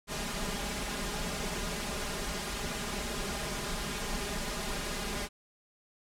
pink noise with comb filter, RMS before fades -35 dBFS, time 0.07-5.29 s, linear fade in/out 50 ms, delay 4.9 ms, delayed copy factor +0.75, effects low-pass 10000 Hz 12 dB/octave

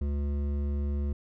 sine tone with hard clipping, 71.5 Hz, D2, 46 cents flat, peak -29 dBFS, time 0.01-1.13 s, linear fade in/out 5 ms, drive 11 dB, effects none

